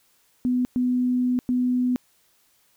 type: tone bursts at uneven times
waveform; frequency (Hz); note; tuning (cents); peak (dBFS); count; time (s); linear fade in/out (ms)
sine; 249.4; B3; +17; -19; 3; 0.45-0.65 / 0.76-1.39 / 1.49-1.96; 0
effects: white hiss -63 dBFS RMS until 2.76 s